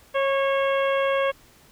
harmonic tone with a mistuned harmonic, 546 Hz, C#5, 26 cents flat, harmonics 1 / 2 / 3 / 4 / 5 / 6, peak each -21 / -27 / -31 / -33 / -35 / -37 dBFS, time 0.14-1.32 s, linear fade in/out 20 ms, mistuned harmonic 2, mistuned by +18 cents, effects pink hiss -54 dBFS RMS until 1.71 s

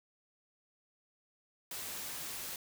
white noise, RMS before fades -42 dBFS, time 1.71-2.56 s, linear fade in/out 2 ms, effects none

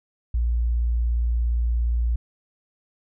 sine tone, 58.6 Hz, A#1, 10 cents sharp, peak -19 dBFS, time 0.34-2.16 s, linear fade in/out 5 ms, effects none

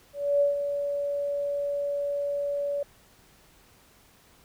sine tone with ADSR envelope, 571 Hz, D5, 49 cents flat, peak -18 dBFS, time 0.13-2.83 s, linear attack 280 ms, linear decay 140 ms, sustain -8 dB, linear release 4 ms, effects pink hiss -58 dBFS RMS until 4.44 s

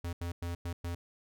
square tone bursts at uneven times, 86.2 Hz, F2, 22 cents flat, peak -35 dBFS, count 5, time 0.04-0.13 / 0.21-0.32 / 0.42-0.55 / 0.65-0.73 / 0.84-0.95 s, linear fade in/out 5 ms, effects none

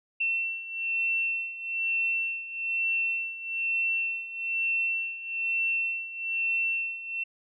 sine beating tone pair, 2698 / 2699.1 Hz, E7 / E7, +40 / +40 cents, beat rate 1.1 Hz, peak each -32 / -28 dBFS, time 0.2-7.24 s, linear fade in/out 10 ms, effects none

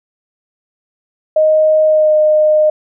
sine tone with pitch glide, 622.3 to 613.4 Hz, D#5 to D#5, 0 to -25 cents, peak -7 dBFS, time 1.36-2.7 s, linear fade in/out 5 ms, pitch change -25 cents, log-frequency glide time 1.85-2.15 s, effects none

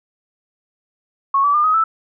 sine tone with pitch steps, 1100 / 1150.7 / 1203.7 / 1259.2 / 1317.2 Hz, C#6 / D6 / D6 / D#6 / E6, -14 / -36 / +42 / +20 / -2 cents, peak -12 dBFS, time 1.34-1.84 s, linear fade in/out 5 ms, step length 100 ms, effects none

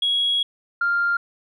sine tone pair in turn, 3322 / 1396.7 Hz, G#7 / F6, 0 / 0 cents, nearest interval octave + minor third, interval 1500 cents, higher first, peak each -17 dBFS, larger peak neither, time 0.02-0.43 / 0.81-1.17 s, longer first, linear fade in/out 5 ms, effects tanh soft clip ceiling -13 dBFS

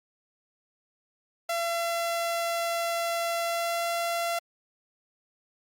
sawtooth tone with pitch glide, 678 to 681.9 Hz, E5 to F5, +49 to -42 cents, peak -23 dBFS, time 1.49-4.39 s, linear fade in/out 5 ms, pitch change +9 cents, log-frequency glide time 3.42-3.88 s, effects Opus 48 kbps

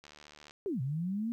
click train, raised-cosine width 0.2 ms, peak -34 dBFS, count 36, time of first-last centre 0.04-0.509 s, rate 74.6 Hz
sine linear two-way sweep, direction down then up, 423.2 to 123.47 to 238.4 Hz, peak -31 dBFS, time 0.66-1.32 s, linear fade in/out 0 ms, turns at 0.81 s
effects 12-bit

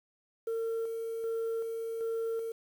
sine tone with tremolo, 454.4 Hz, A#4, 44 cents flat, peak -28 dBFS, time 0.47-2.52 s, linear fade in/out 5 ms, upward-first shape square, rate 1.3 Hz, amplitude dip 40%, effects tanh soft clip ceiling -29 dBFS + 9-bit

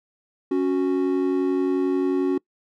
triangle tone pair together, 277.2 / 368.5 Hz, C#4 / F#4, 0 / -7 cents, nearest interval perfect fourth, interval 493 cents, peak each -20 dBFS, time 0.51-2.38 s, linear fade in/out 5 ms, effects noise-tail reverb RT60 0.1 s tail -25 dB re dry

